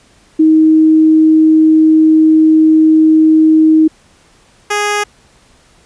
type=tone pair in turn; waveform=sine / 10% pulse; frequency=315.1 / 414 Hz; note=D#4 / G#4; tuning=+22 / -5 cents; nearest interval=perfect fourth; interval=473 cents; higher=second; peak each=-4 dBFS; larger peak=neither; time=0.39-3.88 / 4.7-5.04 s; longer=first; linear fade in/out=10 ms; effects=pink hiss -48 dBFS RMS until 5.85 s + resampled to 22050 Hz